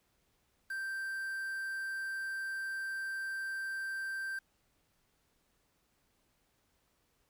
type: tone with quantisation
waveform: triangle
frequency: 1568 Hz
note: G6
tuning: in tune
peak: -34 dBFS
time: 0.7-4.39 s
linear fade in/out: 5 ms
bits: 9
effects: pink hiss -75 dBFS RMS until 7.29 s